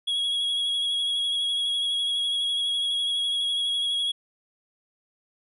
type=tone with vibrato; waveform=triangle; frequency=3322 Hz; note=G#7; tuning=in tune; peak=-22 dBFS; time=0.07-4.12 s; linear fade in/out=10 ms; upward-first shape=sine; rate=12 Hz; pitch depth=20 cents each way; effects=resampled to 32000 Hz